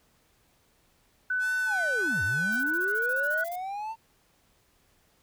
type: tone with pitch glide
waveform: sine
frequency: 1500 to 1470 Hz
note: F#6 to F#6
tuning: +23 to -12 cents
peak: -25 dBFS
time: 1.3-3.44 s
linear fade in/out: 5 ms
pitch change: -35 cents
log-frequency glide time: 2.49-3.04 s
type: tone with vibrato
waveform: 5% pulse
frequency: 839 Hz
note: G#5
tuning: 17 cents sharp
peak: -30 dBFS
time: 1.39-2.64 s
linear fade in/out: 50 ms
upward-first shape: sine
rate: 1.5 Hz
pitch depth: 120 cents each way
type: linear two-way sweep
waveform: triangle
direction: down then up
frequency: 912 to 81.9 to 912 Hz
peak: -30 dBFS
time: 1.66-3.96 s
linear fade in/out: 50 ms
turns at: 2.23 s
type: noise bursts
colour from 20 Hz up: violet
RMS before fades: -43 dBFS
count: 15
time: 2.52-3.559 s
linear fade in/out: 5 ms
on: 45 ms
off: 26 ms
effects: pink hiss -66 dBFS RMS until 5.22 s